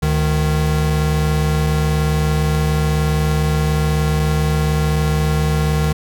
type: tone pair together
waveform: square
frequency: 72.55 / 153.6 Hz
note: D2 / D#3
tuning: -21 / -22 cents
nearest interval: octave + minor second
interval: 1299 cents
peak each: -19 / -17 dBFS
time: 0.02-5.93 s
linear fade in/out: 10 ms
effects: none